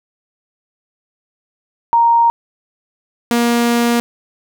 sine / sawtooth tone pair in turn, 932.3 / 236.8 Hz, A#5 / A#3, 0 / +27 cents, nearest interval 2 octaves, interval 2373 cents, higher first, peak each -8 dBFS, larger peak neither, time 1.93-2.3 / 3.31-4 s, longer second, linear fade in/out 0 ms, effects none

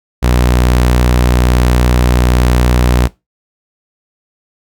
sawtooth tone, 61.2 Hz, B1, 15 cents flat, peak -4 dBFS, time 0.22-3.08 s, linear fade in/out 20 ms, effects noise-tail reverb RT60 0.2 s tail -19 dB re dry

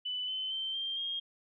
sine tone with pitch steps, 2992 / 3051 / 3112 / 3174 / 3237 Hz, F#7 / G7 / G7 / G7 / G#7, +19 / -48 / -13 / +21 / -45 cents, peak -33 dBFS, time 0.05-1.2 s, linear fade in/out 10 ms, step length 230 ms, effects none

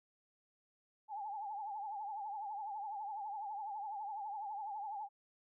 sine tone with vibrato, 830.6 Hz, G#5, in tune, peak -40 dBFS, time 1.08-5.09 s, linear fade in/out 50 ms, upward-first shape triangle, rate 12 Hz, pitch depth 120 cents each way, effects none

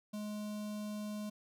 square tone with notch filter, 210 Hz, G#3, 19 cents sharp, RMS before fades -41 dBFS, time 0.13-1.3 s, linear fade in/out 10 ms, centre 1800 Hz, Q 1.1, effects none

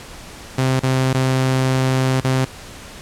sawtooth tone with dropouts, 130.81 Hz, C3, in tune, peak -11 dBFS, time 0.58-2.45 s, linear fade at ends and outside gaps 5 ms, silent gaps 0.796-0.833 / 1.131-1.145 / 2.205-2.243 s, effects pink hiss -37 dBFS RMS until 3.01 s + low-pass 10000 Hz 12 dB/octave

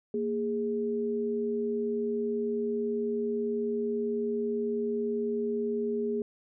sine tone pair together, 232.5 / 414.3 Hz, A#3 / G#4, -4 / -4 cents, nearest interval minor seventh, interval 1000 cents, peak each -32 / -29 dBFS, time 0.14-6.22 s, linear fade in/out 2 ms, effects none

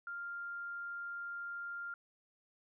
sine tone, 1396.9 Hz, F6, in tune, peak -40 dBFS, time 0.07-1.94 s, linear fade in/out 2 ms, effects none

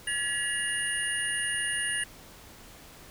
sine tone cluster, 1697 / 1932 / 2842 / 9510 Hz, G#6 / B6 / F7 / D9, +37 / -39 / +30 / +21 cents, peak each -32 / -35 / -34 / -32 dBFS, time 0.07-2.04 s, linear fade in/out 5 ms, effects pink hiss -50 dBFS RMS until 3.1 s

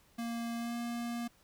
square tone with pitch glide, 233.1 to 236.4 Hz, A#3 to A#3, 0 to +24 cents, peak -36 dBFS, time 0.18-1.28 s, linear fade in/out 10 ms, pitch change +24 cents, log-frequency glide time 0.56-0.76 s, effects pink hiss -66 dBFS RMS until 1.43 s

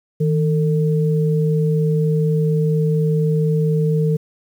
sine tone pair together, 157.8 / 449.2 Hz, D#3 / A4, +25 / +36 cents, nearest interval octave + tritone, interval 1811 cents, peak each -15 / -21 dBFS, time 0.2-4.17 s, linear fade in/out 10 ms, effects 8-bit

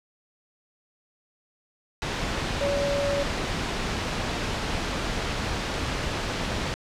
sine tone in noise, 566 Hz, C#5, 36 cents sharp, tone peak -24 dBFS, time 2.61-3.23 s, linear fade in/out 0 ms, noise pink, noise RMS -28 dBFS, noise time 2.02-6.74 s, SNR +1 dB, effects low-pass 5000 Hz 12 dB/octave

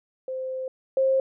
sine tone pair in turn, 520 / 531.5 Hz, C5 / C5, -11 / +27 cents, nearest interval unison, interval 38 cents, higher second, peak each -28 / -18 dBFS, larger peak second, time 0.28-0.68 / 0.97-1.2 s, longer first, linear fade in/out 2 ms, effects none

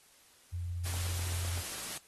sine tone, 87.5 Hz, F2, 4 cents sharp, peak -34 dBFS, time 0.52-1.62 s, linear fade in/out 20 ms
white noise, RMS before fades -40 dBFS, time 0.85-1.98 s, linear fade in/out 5 ms
click train, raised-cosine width 1 ms, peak -33 dBFS, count 6, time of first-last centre 0.94-1.576 s, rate 7.86 Hz
effects white hiss -62 dBFS RMS until 2.07 s + AAC 32 kbps

